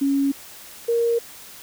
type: tone pair in turn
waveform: sine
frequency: 277.2 / 467.3 Hz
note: C#4 / A#4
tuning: 0 / +4 cents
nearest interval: major sixth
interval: 904 cents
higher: second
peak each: -17 dBFS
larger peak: neither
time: 0.01-0.32 / 0.88-1.19 s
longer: neither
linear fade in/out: 10 ms
effects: white hiss -42 dBFS RMS until 1.62 s